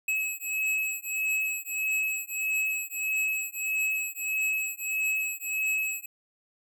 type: beating tone pair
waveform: square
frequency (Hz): 2572 / 2573.6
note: E7 / E7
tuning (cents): -43 / -42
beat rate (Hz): 1.6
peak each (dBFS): -31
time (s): 0.08-6.06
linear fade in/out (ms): 5
effects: none